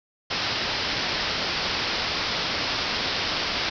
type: low-pass noise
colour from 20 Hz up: white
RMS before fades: -27 dBFS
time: 0.3-3.7 s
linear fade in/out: 10 ms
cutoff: 5400 Hz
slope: 96 dB/octave
effects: none